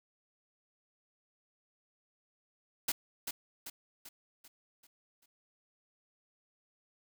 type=noise with echo; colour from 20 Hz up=white; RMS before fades=-32 dBFS; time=2.88-2.92 s; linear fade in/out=5 ms; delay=390 ms; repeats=6; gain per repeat=-6 dB; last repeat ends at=5.26 s; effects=none